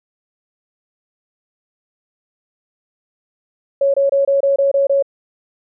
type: tone bursts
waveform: sine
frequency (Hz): 554.4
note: C#5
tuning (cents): 0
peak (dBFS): -11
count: 8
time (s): 3.81-5.025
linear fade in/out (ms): 5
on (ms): 130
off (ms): 25
effects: none